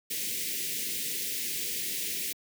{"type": "band-stop noise", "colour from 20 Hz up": "white", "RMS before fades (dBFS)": -33, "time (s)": [0.1, 2.33], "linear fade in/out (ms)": 10, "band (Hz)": [480, 1900], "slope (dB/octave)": 48, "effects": ["high-pass 150 Hz 12 dB/octave"]}